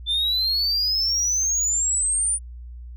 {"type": "exponential sweep", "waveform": "sine", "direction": "up", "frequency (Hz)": [3520, 9450], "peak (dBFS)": -17, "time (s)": [0.06, 2.39], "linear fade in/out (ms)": 50, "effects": ["tanh soft clip ceiling -18 dBFS", "added 60 Hz sine -35 dBFS peak until 2.96 s"]}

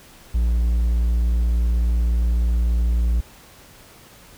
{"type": "tone", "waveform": "triangle", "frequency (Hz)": 58.27, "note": "A#1", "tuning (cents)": 0, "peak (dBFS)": -14, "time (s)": [0.34, 3.21], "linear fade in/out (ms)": 10, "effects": ["pink hiss -47 dBFS RMS until 4.37 s"]}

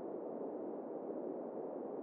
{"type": "band-pass noise", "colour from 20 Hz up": "white", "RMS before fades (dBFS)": -44, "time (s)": [0, 2.02], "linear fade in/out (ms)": 0, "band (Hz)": [260, 560], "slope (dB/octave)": 24, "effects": []}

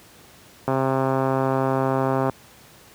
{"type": "click train", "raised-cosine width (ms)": 1, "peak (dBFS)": -8, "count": 216, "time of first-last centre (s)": [0.68, 2.297], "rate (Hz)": 133, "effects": ["pink hiss -49 dBFS RMS until 2.94 s", "high-pass 80 Hz 12 dB/octave"]}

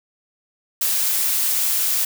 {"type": "noise", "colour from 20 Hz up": "blue", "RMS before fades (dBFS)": -20, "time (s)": [0.81, 2.05], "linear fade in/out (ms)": 5, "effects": []}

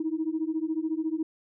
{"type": "beating tone pair", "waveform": "sine", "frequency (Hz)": [311.1, 325.1], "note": ["D#4", "E4"], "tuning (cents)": [0, -24], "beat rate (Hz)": 14, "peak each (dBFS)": -29, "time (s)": [0, 1.23], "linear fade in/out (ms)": 5, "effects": ["tanh soft clip ceiling -19 dBFS"]}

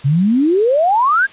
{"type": "exponential sweep", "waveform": "sine", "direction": "up", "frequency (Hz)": [130.2, 1660], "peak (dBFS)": -10, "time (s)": [0.04, 1.27], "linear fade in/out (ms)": 20, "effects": ["white hiss -39 dBFS RMS until 1.32 s", "resampled to 8000 Hz"]}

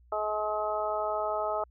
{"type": "harmonic tone", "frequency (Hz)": 212.5, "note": "G#3", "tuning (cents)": 40, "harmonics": [2, 3, 4, 5, 6], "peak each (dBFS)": [-37, -31, -34, -41, -34], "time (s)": [0.12, 1.64], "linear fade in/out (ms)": 5, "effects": ["added 60 Hz sine -56 dBFS peak until 1.7 s"]}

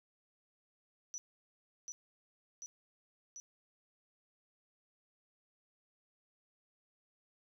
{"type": "tone with echo", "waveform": "sine", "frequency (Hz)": 5920, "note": "F#8", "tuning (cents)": 0, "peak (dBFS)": -40, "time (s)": [1.14, 1.18], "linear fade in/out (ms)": 0, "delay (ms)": 740, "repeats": 3, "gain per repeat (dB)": -2, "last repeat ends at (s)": 3.4, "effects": []}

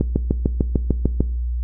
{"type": "click train", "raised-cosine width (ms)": 3, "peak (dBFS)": -4, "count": 9, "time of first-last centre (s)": [0.01, 1.206], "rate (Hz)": 6.69, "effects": ["noise-tail reverb RT60 0.6 s tail -20 dB re dry", "added 60 Hz sine -20 dBFS peak until 1.63 s"]}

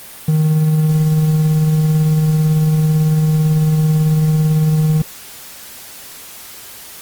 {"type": "tone with tremolo", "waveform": "triangle", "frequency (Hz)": 155.56, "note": "D#3", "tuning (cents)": 0, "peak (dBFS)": -7, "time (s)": [0.28, 5.02], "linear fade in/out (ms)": 5, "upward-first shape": "triangle", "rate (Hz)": 18, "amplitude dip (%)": 30, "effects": ["white hiss -35 dBFS RMS until 7.01 s", "Opus 32 kbps"]}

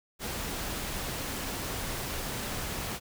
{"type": "noise", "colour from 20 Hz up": "pink", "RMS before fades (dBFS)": -35, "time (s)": [0.19, 3], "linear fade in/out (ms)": 50, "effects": []}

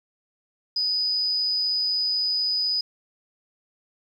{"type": "tone with amplitude modulation", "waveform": "sine", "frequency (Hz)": 4978, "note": "D#8", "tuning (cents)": 0, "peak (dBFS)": -20, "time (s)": [0.76, 2.81], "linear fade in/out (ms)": 5, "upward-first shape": "sine", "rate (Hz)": 183, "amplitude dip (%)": 30, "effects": ["9-bit"]}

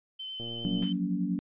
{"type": "tone with vibrato", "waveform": "sine", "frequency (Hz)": 3070, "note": "G7", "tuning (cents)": -37, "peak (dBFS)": -36, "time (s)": [0.19, 0.93], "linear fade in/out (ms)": 10, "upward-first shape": "sine", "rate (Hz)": 9.8, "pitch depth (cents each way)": 12}
{"type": "click train", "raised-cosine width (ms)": 2, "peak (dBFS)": -30, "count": 52, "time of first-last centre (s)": [0.4, 0.836], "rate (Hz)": 117}
{"type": "chord", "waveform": "sine", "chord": "Gb major seventh", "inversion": "third", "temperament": "equal with one note detuned", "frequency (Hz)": [174.61, 185, 233.1, 282.2], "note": ["F3", "Gb3", "Bb3", "Db4"], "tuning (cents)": [0, 0, 0, 31], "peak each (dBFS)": [-35, -30, -35, -33], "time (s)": [0.65, 1.39], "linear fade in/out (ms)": 0}
{"type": "noise with exponential decay", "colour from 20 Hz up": "white", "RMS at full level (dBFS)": -38, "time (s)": [0.82, 1.01], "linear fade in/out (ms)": 5, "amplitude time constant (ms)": 40}
{"effects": ["resampled to 8000 Hz"]}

